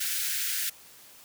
white high-pass noise, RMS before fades -30 dBFS, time 0-0.7 s, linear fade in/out 10 ms, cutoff 1400 Hz, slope 96 dB/octave, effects white hiss -52 dBFS RMS until 1.24 s + high-pass 60 Hz 12 dB/octave

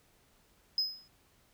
triangle tone with exponential decay, 5070 Hz, D#8, 32 cents sharp, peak -22 dBFS, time 0.78-1.08 s, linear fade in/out 2 ms, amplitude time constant 64 ms, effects tanh soft clip ceiling -23 dBFS + pink hiss -67 dBFS RMS until 1.53 s

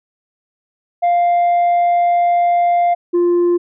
sine tone pair in turn, 698.5 / 349.2 Hz, F5 / F4, 0 / 0 cents, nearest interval octave, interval 1200 cents, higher first, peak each -8 dBFS, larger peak neither, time 1.02-2.95 / 3.13-3.58 s, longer first, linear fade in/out 20 ms, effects tanh soft clip ceiling -10 dBFS

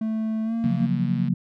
triangle tone with pitch glide, 220 to 229.1 Hz, A3 to A#3, 0 to -30 cents, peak -21 dBFS, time 0.01-0.86 s, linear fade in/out 5 ms, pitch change +70 cents, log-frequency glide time 0.44-0.54 s
click train, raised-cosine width 0.3 ms, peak -30 dBFS, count 80, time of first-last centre 0.64-1.282 s, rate 123 Hz
sine chord, Gb major seventh, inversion second, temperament equal, 138.59 / 174.61 / 185 / 233.1 Hz, Db3 / F3 / Gb3 / Bb3, 0 / 0 / 0 / 0 cents, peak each -26 dBFS, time 0.64-1.34 s, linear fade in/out 5 ms
effects none

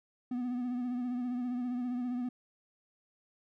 triangle tone with vibrato, 246.9 Hz, B3, in tune, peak -30 dBFS, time 0.31-2.29 s, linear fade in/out 5 ms, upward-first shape triangle, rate 15 Hz, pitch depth 49 cents each way, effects none

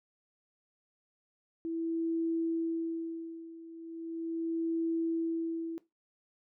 sine tone with tremolo, 329.6 Hz, E4, in tune, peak -28 dBFS, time 1.65-5.78 s, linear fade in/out 0 ms, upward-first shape sine, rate 0.38 Hz, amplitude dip 85%, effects noise-tail reverb RT60 0.2 s tail -17 dB re dry

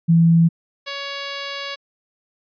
sine / 5% pulse tone pair in turn, 166.5 / 560 Hz, E3 / C#5, +18 / +18 cents, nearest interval octave + major sixth, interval 2100 cents, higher second, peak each -10 / -14 dBFS, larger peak first, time 0.08-0.49 / 0.86-1.76 s, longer second, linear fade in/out 20 ms, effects resampled to 11025 Hz

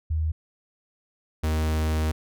sine / 45% pulse tone pair in turn, 78.8 / 78.3 Hz, D#2 / D#2, +23 / +11 cents, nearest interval unison, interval 12 cents, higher first, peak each -22 dBFS, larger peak neither, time 0.1-0.32 / 1.43-2.12 s, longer second, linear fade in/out 10 ms, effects none

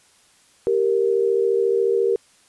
sine tone pair together, 392 / 466.2 Hz, G4 / A#4, 0 / 0 cents, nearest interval minor third, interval 300 cents, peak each -19 dBFS, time 0.67-2.16 s, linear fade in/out 0 ms, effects white hiss -56 dBFS RMS until 2.48 s + resampled to 24000 Hz

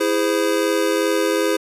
square chord, E augmented, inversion none, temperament just, 329.6 / 412 / 515 Hz, E4 / G#4 / B#4, 0 / -14 / -28 cents, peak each -22 dBFS, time 0-1.57 s, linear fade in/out 10 ms, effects resampled to 32000 Hz

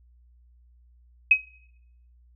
sine tone with exponential decay, 2539 Hz, D#7, 34 cents sharp, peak -9 dBFS, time 1.31-1.42 s, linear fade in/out 5 ms, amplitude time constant 23 ms, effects noise-tail reverb RT60 0.8 s tail -23 dB re dry + added 60 Hz sine -54 dBFS peak until 2.35 s

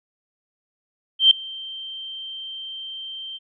sine tone with ADSR envelope, 3136 Hz, G7, in tune, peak -7 dBFS, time 1.19-3.39 s, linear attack 120 ms, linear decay 3 ms, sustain -24 dB, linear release 31 ms, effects none

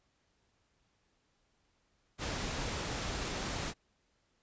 pink noise, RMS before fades -37 dBFS, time 2.18-3.74 s, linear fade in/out 50 ms
clicks, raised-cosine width 3 ms, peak -36 dBFS, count 6, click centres 2.197 / 2.355 / 2.455 / 2.532 / 3.312 / 3.553 s
effects pink hiss -75 dBFS RMS until 4.42 s + resampled to 16000 Hz

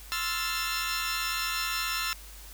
15% pulse chord, F major seventh, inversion second, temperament equal, 1046.5 / 1318.5 / 1396.9 / 1760 Hz, C6 / E6 / F6 / A6, 0 / 0 / 0 / 0 cents, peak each -31 / -26 / -29 / -28 dBFS, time 0.12-2.13 s, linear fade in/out 0 ms, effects added 50 Hz sine -46 dBFS peak until 2.53 s + white hiss -49 dBFS RMS until 2.53 s

